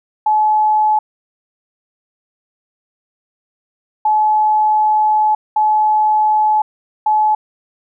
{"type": "tone bursts at uneven times", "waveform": "sine", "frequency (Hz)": 856, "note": "A5", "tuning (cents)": -48, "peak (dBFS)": -10, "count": 4, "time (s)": [[0.26, 0.99], [4.05, 5.35], [5.56, 6.62], [7.06, 7.35]], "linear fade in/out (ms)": 5, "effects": []}